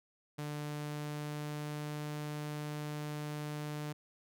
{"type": "tone with pitch glide", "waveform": "sawtooth", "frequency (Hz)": [148.4, 149.43], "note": ["D3", "D3"], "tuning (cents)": [18, 30], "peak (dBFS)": -34, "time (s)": [0.38, 3.93], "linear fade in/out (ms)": 10, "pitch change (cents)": 12, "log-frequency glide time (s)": [0.62, 2.07], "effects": []}